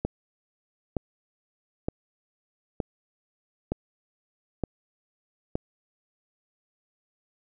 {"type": "click train", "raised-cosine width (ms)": 2, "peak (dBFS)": -13, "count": 7, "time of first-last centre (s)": [0.05, 5.555], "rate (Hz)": 1.09, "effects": []}